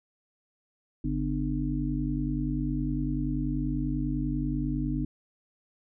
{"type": "harmonic tone with a mistuned harmonic", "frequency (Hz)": 50.2, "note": "G1", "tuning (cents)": 42, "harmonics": [1, 3, 5, 6], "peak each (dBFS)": [-32, -32, -32, -32], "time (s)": [1.04, 5.05], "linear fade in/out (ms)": 5, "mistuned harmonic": 3, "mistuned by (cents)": -110, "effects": []}